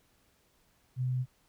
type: tone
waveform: sine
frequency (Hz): 127.2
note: C3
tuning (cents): -48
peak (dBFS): -28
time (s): 0.96-1.26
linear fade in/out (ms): 50
effects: pink hiss -69 dBFS RMS until 1.48 s